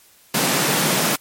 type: high-pass noise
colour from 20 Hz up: pink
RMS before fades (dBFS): -19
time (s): 0.34-1.16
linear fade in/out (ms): 5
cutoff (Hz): 130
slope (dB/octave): 96
effects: white hiss -52 dBFS RMS until 1.2 s + MP3 64 kbps